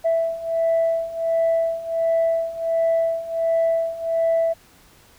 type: beating tone pair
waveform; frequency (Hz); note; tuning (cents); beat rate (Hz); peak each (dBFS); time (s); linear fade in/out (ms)
sine; 659.3 / 660.7; E5 / E5; 0 / +4; 1.4; -22 / -19; 0.04-4.54; 20
effects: tanh soft clip ceiling -13 dBFS + pink hiss -52 dBFS RMS until 5.18 s